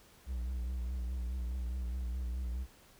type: tone with vibrato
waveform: triangle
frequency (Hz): 61.8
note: B1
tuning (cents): +2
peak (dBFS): -32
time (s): 0.26-2.67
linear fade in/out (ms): 50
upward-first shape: triangle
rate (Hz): 4.8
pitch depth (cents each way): 86
effects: pink hiss -61 dBFS RMS until 2.99 s